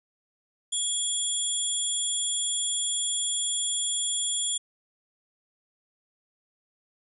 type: tone cluster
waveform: sine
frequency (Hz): 3352 / 7190 / 9610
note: G#7 / A8 / D9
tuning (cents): +15 / +36 / +39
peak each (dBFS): -30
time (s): 0.72-4.58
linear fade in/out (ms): 10
effects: none